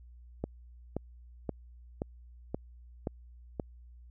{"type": "click train", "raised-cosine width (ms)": 2, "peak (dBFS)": -19, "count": 7, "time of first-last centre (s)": [0.44, 3.598], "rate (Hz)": 1.9, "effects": ["added 60 Hz sine -50 dBFS peak until 4.1 s"]}